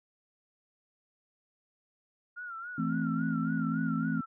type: tone with vibrato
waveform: sine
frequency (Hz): 1400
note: F6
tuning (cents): +4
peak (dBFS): -38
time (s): 2.36-4.26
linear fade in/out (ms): 20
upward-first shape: sine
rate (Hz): 3.6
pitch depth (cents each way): 91
type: chord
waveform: sine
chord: A minor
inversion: second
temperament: equal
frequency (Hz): 164.81 / 220 / 261.6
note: E3 / A3 / C4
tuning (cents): 0 / 0 / 0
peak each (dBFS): -32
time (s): 2.78-4.21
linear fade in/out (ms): 5
effects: tanh soft clip ceiling -17 dBFS